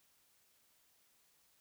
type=silence; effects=white hiss -72 dBFS RMS until 1.6 s